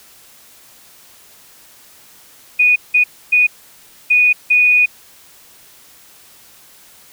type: tone bursts at uneven times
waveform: sine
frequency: 2471 Hz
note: D#7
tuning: 13 cents flat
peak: -8 dBFS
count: 5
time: 2.59-2.76 / 2.94-3.04 / 3.32-3.47 / 4.1-4.33 / 4.5-4.86 s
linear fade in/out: 10 ms
effects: white hiss -45 dBFS RMS until 7.12 s